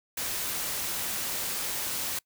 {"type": "noise", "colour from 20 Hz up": "white", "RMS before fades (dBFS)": -32, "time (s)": [0.17, 2.19], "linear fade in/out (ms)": 5, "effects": ["noise-tail reverb RT60 0.1 s tail -24 dB re dry"]}